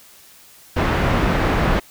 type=low-pass noise; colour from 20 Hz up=pink; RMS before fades=-18 dBFS; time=0.76-1.8 s; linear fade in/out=10 ms; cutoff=2000 Hz; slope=12 dB/octave; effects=white hiss -47 dBFS RMS until 1.9 s